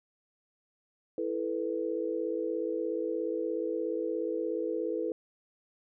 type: chord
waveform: sine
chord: E suspended fourth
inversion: none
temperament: equal with one note detuned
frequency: 329.6 / 437 / 493.9 Hz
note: E4 / A4 / B4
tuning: 0 / -12 / 0 cents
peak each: -34 dBFS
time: 1.18-5.12 s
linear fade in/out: 2 ms
effects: none